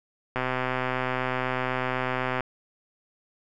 click train, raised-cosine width 0.5 ms, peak -12 dBFS, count 263, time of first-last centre 0.36-2.407 s, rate 128 Hz, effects none

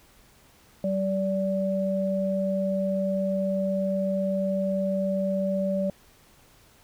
sine tone pair together, 191.83 / 580 Hz, G3 / D5, -37 / -22 cents, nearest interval octave + perfect fifth, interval 1915 cents, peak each -26 dBFS, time 0.84-5.9 s, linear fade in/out 2 ms, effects pink hiss -57 dBFS RMS until 6.83 s

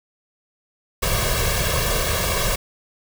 pink noise with comb filter, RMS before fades -21 dBFS, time 1.02-2.56 s, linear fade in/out 10 ms, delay 1.8 ms, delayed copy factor +0.9, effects none

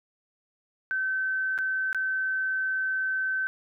sine tone with dropouts, 1536 Hz, G6, 36 cents flat, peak -25 dBFS, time 0.91-3.47 s, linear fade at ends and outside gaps 0 ms, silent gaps 1.579-1.587 / 1.929-1.947 s, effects none

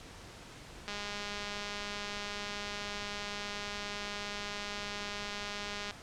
click train, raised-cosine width 0.2 ms, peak -22 dBFS, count 1032, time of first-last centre 0.88-5.909 s, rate 205 Hz, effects pink hiss -50 dBFS RMS until 6.02 s + low-pass 7000 Hz 12 dB/octave

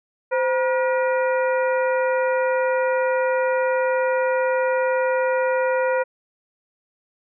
harmonic tone with a mistuned harmonic, 479.5 Hz, A#4, 49 cents sharp, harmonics 1 / 2 / 3 / 4 / 5, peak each -19 / -26 / -28 / -32 / -35 dBFS, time 0.31-6.04 s, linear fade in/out 20 ms, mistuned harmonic 1, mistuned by +130 cents, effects none

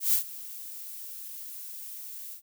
violet noise with ADSR envelope, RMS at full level -22 dBFS, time 0-2.42 s, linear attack 130 ms, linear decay 100 ms, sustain -19 dB, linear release 92 ms, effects none

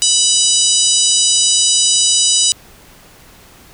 harmonic tone with a mistuned harmonic, 987.8 Hz, B5, in tune, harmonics 3 / 4 / 5 / 6 / 7 / 8 / 9, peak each -18 / -18 / -18 / -18 / -18 / -18 / -18 dBFS, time 0.02-2.52 s, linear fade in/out 0 ms, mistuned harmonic 4, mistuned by -22 cents, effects pink hiss -43 dBFS RMS until 3.73 s

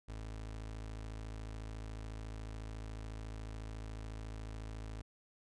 30% pulse tone, 54 Hz, A1, 32 cents flat, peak -40 dBFS, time 0.08-5.02 s, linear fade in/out 10 ms, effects resampled to 22050 Hz

